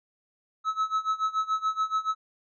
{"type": "tone with tremolo", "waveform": "triangle", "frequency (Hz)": 1294, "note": "E6", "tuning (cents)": -32, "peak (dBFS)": -20, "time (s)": [0.64, 2.15], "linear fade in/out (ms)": 50, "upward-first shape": "sine", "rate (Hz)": 7, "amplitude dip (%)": 90, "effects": ["resampled to 16000 Hz"]}